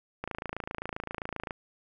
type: click train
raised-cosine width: 0.5 ms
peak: -19 dBFS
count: 36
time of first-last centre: 0.24-1.508 s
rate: 27.6 Hz
effects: none